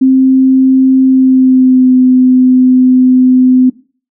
sine tone with pitch glide, 262.6 to 255.1 Hz, C4 to C4, +6 to -44 cents, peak -3 dBFS, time 0.01-3.7 s, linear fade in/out 10 ms, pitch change -50 cents, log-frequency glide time 1.03-1.94 s, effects noise-tail reverb RT60 0.4 s tail -19 dB re dry

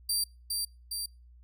20% pulse tone with echo, 4699 Hz, D8, in tune, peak -21 dBFS, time 0.09-0.24 s, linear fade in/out 5 ms, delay 410 ms, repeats 2, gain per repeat -3 dB, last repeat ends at 1.06 s, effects noise-tail reverb RT60 0.3 s tail -26 dB re dry + added 60 Hz sine -52 dBFS peak until 1.43 s

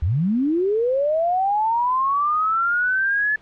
sine linear sweep, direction up, 68.3 to 1732 Hz, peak -17 dBFS, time 0.02-3.36 s, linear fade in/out 5 ms, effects pink hiss -52 dBFS RMS until 3.41 s + low-pass 3000 Hz 12 dB/octave

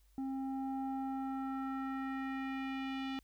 square tone with low-pass filter sweep, 267.4 Hz, C4, 38 cents sharp, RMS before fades -39 dBFS, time 0.18-3.19 s, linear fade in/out 0 ms, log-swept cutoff 560 to 3300 Hz, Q 2.2, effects added 50 Hz sine -64 dBFS peak until 3.23 s + white hiss -75 dBFS RMS until 3.23 s

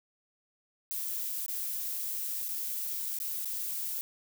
violet noise with dropouts, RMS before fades -35 dBFS, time 0.91-4.01 s, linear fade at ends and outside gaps 0 ms, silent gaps 1.462-1.482 / 2.483-2.488 / 3.188-3.201 / 3.447-3.456 s, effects none

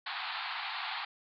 pink band-pass noise, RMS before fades -38 dBFS, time 0.06-1.05 s, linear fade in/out 5 ms, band 740 to 4500 Hz, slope 96 dB/octave, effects none

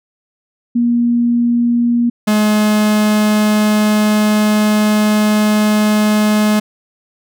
sine / 45% pulse tone pair in turn, 238 / 212 Hz, A#3 / G#3, +36 / +36 cents, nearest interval major second, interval 200 cents, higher first, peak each -10 dBFS, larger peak neither, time 0.75-2.1 / 2.27-6.6 s, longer second, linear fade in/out 10 ms, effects none

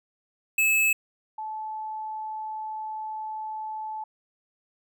square / sine tone pair in turn, 2600 / 867.6 Hz, E7 / A5, -24 / -25 cents, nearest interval octave + perfect fifth, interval 1901 cents, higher first, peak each -20 / -31 dBFS, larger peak first, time 0.58-0.93 / 1.38-4.04 s, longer second, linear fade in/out 5 ms, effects none

